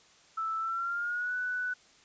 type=tone with pitch glide; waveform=sine; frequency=1318.5 to 1488.5 Hz; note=E6 to F#6; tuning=0 to +10 cents; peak=-30 dBFS; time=0.37-1.74 s; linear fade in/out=10 ms; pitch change=+210 cents; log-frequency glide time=0.59-1.35 s; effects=white hiss -60 dBFS RMS until 2.04 s + resampled to 16000 Hz